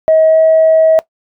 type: tone with pitch glide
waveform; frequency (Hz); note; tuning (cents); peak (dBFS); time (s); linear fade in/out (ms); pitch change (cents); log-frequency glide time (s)
sine; 636 to 640.4; D#5 to D#5; +38 to +50; -4; 0.08-0.99; 0; +12; 0.27-0.38
effects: noise-tail reverb RT60 0.1 s tail -19 dB re dry + tanh soft clip ceiling -1 dBFS